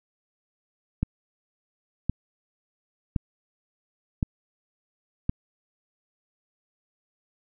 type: click train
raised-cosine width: 5 ms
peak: -11 dBFS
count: 5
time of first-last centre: 1.03-5.294 s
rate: 0.938 Hz
effects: none